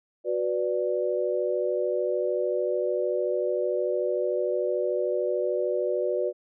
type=chord; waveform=sine; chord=B minor; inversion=second; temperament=equal with one note detuned; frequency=368.5 / 493.9 / 587.3 Hz; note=F#4 / B4 / D5; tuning=-7 / 0 / 0 cents; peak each=-28 dBFS; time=0.24-6.33 s; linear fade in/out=50 ms; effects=none